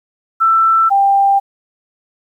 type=tone pair in turn; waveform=sine; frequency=1332 / 792 Hz; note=E6 / G5; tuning=+18 / +18 cents; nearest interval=major sixth; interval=900 cents; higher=first; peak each=-8 dBFS; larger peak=neither; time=0.4-0.9 / 0.9-1.4 s; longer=neither; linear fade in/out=20 ms; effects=8-bit